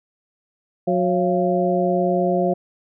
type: harmonic tone with a mistuned harmonic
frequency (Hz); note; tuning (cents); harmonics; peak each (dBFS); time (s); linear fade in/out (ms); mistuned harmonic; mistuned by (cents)
182; F#3; -28; 1 / 2 / 3 / 4; -22 / -22 / -22 / -22; 0.87-2.54; 10; 4; -95
effects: none